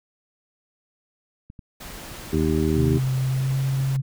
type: clicks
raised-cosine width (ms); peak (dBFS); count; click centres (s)
5; -28; 4; 1.501 / 1.592 / 2.116 / 2.888
type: noise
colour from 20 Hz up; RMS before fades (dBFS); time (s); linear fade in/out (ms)
pink; -38; 1.8-3.97; 10
type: harmonic tone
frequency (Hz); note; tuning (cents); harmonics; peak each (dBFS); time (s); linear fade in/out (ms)
78.3; D#2; +11; 1 / 2 / 3 / 4 / 5; -25 / -25 / -25 / -25 / -25; 2.32-2.99; 20
type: tone with pitch glide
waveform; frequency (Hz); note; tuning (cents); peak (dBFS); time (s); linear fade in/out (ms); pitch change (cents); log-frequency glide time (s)
sine; 130.7 to 134.45; C3 to C3; -1 to +47; -20; 2.76-4.02; 20; +48; 3.3-3.59
effects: none